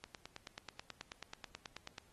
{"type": "click train", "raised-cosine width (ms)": 0.2, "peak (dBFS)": -28, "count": 19, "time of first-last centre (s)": [0.04, 1.982], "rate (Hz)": 9.27, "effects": ["pink hiss -69 dBFS RMS until 2.12 s", "AAC 32 kbps"]}